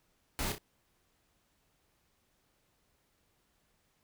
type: noise with echo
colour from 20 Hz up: pink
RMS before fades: -35 dBFS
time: 0.39-0.52 s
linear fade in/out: 0 ms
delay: 31 ms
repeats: 2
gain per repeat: -7 dB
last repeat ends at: 0.582 s
effects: pink hiss -74 dBFS RMS until 4.03 s